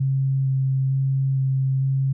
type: tone with vibrato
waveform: sine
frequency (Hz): 134.1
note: C3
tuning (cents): +43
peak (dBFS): -18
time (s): 0-2.13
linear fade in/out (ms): 10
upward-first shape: square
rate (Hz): 1.1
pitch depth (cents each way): 9
effects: none